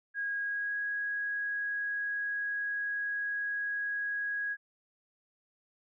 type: tone with pitch glide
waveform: sine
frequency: 1640 to 1655.2 Hz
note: G#6 to G#6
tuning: -22 to -6 cents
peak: -31 dBFS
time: 0.14-4.57 s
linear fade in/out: 50 ms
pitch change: +16 cents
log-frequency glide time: 0.41-0.75 s
effects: none